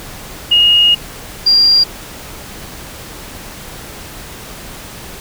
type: tone pair in turn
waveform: sine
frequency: 2864 / 4775 Hz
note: F7 / D8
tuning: +43 / +28 cents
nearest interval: major sixth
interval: 885 cents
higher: second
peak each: -6 dBFS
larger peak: neither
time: 0.51-0.95 / 1.46-1.84 s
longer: first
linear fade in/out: 10 ms
effects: pink hiss -31 dBFS RMS until 5.2 s